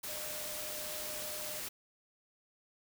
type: tone in noise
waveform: sine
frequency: 607 Hz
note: D#5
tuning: 43 cents flat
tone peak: -47 dBFS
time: 0.08-1.6 s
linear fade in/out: 10 ms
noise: white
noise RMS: -41 dBFS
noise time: 0.03-1.69 s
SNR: -9 dB
effects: none